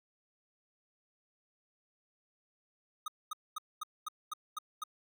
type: tone bursts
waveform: square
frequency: 1244.5 Hz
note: D#6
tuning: in tune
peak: -36 dBFS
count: 8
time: 3.06-4.838 s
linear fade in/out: 5 ms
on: 21 ms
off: 230 ms
effects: none